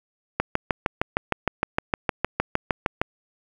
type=click train; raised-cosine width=0.5 ms; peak=-5 dBFS; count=18; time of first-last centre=0.4-3.015 s; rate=6.5 Hz; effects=7-bit